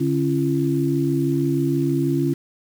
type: tone cluster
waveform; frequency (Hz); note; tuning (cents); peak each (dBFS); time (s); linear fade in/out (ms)
sine; 143.6 / 273.5 / 339.7; D3 / C#4 / F4; -39 / -23 / -48; -22; 0-2.34; 10
effects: 7-bit